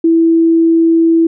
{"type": "tone", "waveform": "sine", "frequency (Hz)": 329.6, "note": "E4", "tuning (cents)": 0, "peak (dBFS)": -6, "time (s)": [0.04, 1.27], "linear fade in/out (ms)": 5, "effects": []}